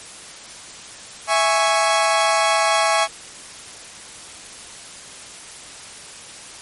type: chord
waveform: sawtooth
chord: C# minor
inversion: first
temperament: equal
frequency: 659.3 / 830.6 / 1108.7 Hz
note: E5 / G#5 / C#6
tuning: 0 / 0 / 0 cents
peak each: -16 dBFS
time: 1.27-3.08 s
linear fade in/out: 50 ms
effects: white hiss -38 dBFS RMS until 6.61 s + MP3 48 kbps